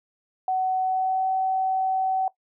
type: tone with pitch glide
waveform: sine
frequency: 750 to 758.7 Hz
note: F#5 to F#5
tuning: +23 to +43 cents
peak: -21 dBFS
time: 0.48-2.28 s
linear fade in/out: 2 ms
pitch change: +20 cents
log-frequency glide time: 0.83-1.3 s
effects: noise-tail reverb RT60 0.1 s tail -18 dB re dry